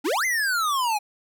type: exponential two-way sweep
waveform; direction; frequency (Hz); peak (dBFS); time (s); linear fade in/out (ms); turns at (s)
square; up then down; 257.2 to 2111 to 811; -22; 0.04-0.99; 20; 0.25
effects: none